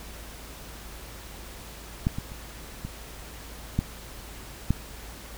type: clicks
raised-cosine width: 5 ms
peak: -10 / -19 / -29 / -20 / -10 / -9 dBFS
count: 6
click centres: 2.069 / 2.185 / 2.319 / 2.85 / 3.79 / 4.706 s
effects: added 54 Hz sine -44 dBFS peak until 5.37 s + pink hiss -44 dBFS RMS until 5.37 s